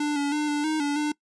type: tone with pitch steps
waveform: square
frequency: 295.7 / 285.3 / 299.5 / 294 / 311.5 / 288.2 / 298.9 Hz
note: D4 / C#4 / D4 / D4 / D#4 / D4 / D4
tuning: +12 / +50 / +34 / +2 / +2 / -33 / +31 cents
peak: -24 dBFS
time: 0-1.12 s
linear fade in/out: 5 ms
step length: 160 ms
effects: noise-tail reverb RT60 0.1 s tail -22 dB re dry + resampled to 22050 Hz